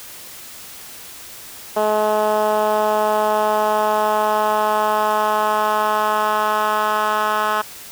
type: tone with band-pass filter sweep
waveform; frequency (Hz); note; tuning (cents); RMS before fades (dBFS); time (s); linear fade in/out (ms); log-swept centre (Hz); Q
10% pulse; 213.1; G#3; +45; -18; 1.76-7.62; 10; 630 to 1300; 1.5
effects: white hiss -37 dBFS RMS until 7.91 s

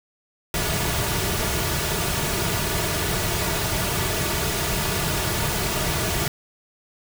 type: noise with comb filter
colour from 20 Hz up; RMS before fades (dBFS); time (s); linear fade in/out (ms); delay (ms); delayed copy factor
pink; -24; 0.54-6.28; 2; 3.8; -0.6
effects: none

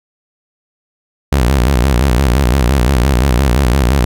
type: tone with vibrato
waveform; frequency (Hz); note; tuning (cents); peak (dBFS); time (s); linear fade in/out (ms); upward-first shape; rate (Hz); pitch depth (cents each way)
sawtooth; 64.2; C2; -32; -5; 1.32-4.05; 5; square; 5.8; 140
effects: none

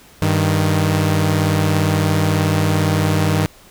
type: tone pair together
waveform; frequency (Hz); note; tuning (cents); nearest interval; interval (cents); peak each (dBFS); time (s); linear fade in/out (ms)
sawtooth; 98 / 155.57; G2 / D#3; 0 / 0; minor sixth; 800; -13; 0.22-3.46; 0
effects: pink hiss -46 dBFS RMS until 3.7 s

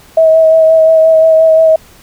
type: tone with vibrato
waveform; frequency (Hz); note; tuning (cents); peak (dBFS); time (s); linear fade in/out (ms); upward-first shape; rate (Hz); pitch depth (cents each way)
sine; 642; E5; -46; -3; 0.17-1.76; 5; sine; 5.7; 18
effects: pink hiss -41 dBFS RMS until 2.02 s

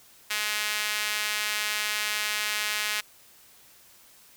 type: tone with high-pass filter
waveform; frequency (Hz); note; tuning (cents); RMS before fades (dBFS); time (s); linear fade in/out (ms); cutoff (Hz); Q
sawtooth; 211; G#3; +28; -29; 0.3-3.01; 10; 2100; 1.2
effects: white hiss -55 dBFS RMS until 4.36 s

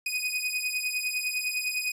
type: beating tone pair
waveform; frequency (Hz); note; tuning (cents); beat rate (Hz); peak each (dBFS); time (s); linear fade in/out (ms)
sawtooth; 2489 / 2498.9; D#7 / D#7; 0 / +7; 9.9; -27 / -28; 0.06-1.92; 5
effects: resampled to 32000 Hz

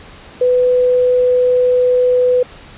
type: tone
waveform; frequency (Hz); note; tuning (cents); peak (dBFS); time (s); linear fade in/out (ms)
sine; 498.9; B4; +17; -9; 0.41-2.43; 5
effects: pink hiss -38 dBFS RMS until 2.77 s + resampled to 8000 Hz

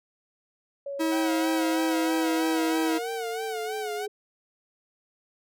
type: linear sweep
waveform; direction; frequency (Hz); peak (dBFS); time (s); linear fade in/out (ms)
sine; down; 562 to 415.3; -31; 0.86-4.08; 5
type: tone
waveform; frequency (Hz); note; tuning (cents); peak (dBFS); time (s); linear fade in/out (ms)
45% pulse; 322.2; E4; -39; -24; 0.99-2.99; 20
type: tone with vibrato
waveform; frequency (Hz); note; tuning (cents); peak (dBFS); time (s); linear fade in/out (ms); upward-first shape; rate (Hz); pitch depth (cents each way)
sawtooth; 740; F#5; 0; -29; 1.11-4.07; 20; sine; 3.1; 99
effects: none

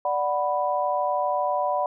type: chord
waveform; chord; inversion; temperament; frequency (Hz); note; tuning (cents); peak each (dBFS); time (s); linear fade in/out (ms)
sine; B minor; first; equal; 587.3 / 740 / 987.8; D5 / F#5 / B5; 0 / 0 / 0; -26; 0.05-1.86; 2
effects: none

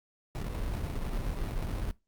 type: noise with sample-and-hold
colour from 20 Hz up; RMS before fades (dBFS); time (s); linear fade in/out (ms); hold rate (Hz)
brown; -33; 0.35-1.91; 0; 1575
effects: noise-tail reverb RT60 0.2 s tail -19 dB re dry + Opus 48 kbps

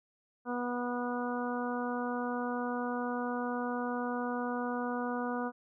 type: harmonic tone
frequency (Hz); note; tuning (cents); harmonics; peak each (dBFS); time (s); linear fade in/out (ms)
244.4; B3; -18; 1 / 2 / 3 / 4 / 5 / 6; -35 / -38 / -40 / -41 / -42 / -43; 0.45-5.52; 50
effects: none

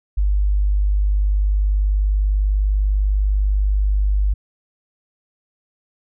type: tone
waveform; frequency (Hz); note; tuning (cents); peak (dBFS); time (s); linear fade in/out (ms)
sine; 50.1; G1; +38; -14; 0.17-4.34; 10
effects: none

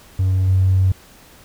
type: tone with level steps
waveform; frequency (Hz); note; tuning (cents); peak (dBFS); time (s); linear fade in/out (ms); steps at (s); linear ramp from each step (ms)
triangle; 94.1; F#2; +30; -11 / -8; 0.19-0.92; 5; 0.47; 20
effects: tanh soft clip ceiling -9 dBFS + pink hiss -46 dBFS RMS until 1.44 s

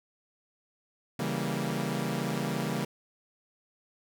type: chord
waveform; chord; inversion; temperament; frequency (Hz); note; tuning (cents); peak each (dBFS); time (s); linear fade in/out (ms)
sawtooth; C# diminished seventh; none; equal; 138.59 / 164.81 / 196 / 233.1; C#3 / E3 / G3 / Bb3; 0 / 0 / 0 / 0; -31; 1.19-2.85; 5
effects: none

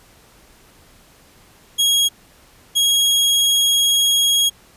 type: tone pair in turn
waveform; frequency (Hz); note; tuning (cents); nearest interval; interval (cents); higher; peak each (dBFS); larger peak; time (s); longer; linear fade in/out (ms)
sawtooth; 3294 / 3294; G#7 / G#7; -15 / -15; unison; 0; neither; -10; neither; 1.78-2.09 / 2.75-4.5; second; 20
effects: pink hiss -50 dBFS RMS until 4.76 s + resampled to 32000 Hz

